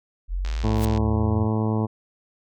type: linear sweep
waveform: sine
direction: up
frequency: 41.2 to 92 Hz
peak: -23 dBFS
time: 0.28-1.49 s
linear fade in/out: 50 ms
type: click train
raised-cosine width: 0.2 ms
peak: -19 dBFS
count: 42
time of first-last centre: 0.45-0.975 s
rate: 78.1 Hz
type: harmonic tone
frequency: 109.2 Hz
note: A2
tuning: 13 cents flat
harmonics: 1 / 2 / 3 / 4 / 5 / 6 / 7 / 8 / 9 / 10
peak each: -23 / -25 / -30 / -31 / -37 / -38 / -38 / -37 / -37 / -42 dBFS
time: 0.63-1.87 s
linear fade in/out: 20 ms
type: noise with exponential growth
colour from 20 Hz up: white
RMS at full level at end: -30 dBFS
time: 0.72-0.85 s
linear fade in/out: 2 ms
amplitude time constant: 27 ms
effects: none